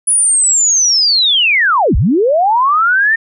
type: linear two-way sweep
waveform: sine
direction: down then up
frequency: 10000 to 39.8 to 1836 Hz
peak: -8 dBFS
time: 0.07-3.16 s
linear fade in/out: 10 ms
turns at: 1.96 s
effects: none